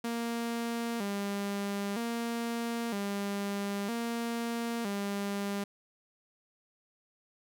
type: tone with vibrato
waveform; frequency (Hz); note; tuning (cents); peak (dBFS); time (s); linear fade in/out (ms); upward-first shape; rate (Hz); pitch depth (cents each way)
sawtooth; 216.4; A3; -29; -28; 0.04-5.64; 5; square; 0.52; 130
effects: none